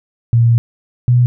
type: tone pair in turn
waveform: sine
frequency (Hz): 117 / 122.78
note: A#2 / B2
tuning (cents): +7 / -10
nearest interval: minor second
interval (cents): 83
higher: second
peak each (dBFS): -7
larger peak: neither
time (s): 0.33-0.58 / 1.08-1.26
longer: first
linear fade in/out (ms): 0
effects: none